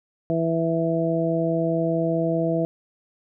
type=harmonic tone; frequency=164.81 Hz; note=E3; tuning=in tune; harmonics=1 / 2 / 3 / 4; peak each=-25 / -25 / -27 / -25 dBFS; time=0.3-2.65 s; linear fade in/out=0 ms; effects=none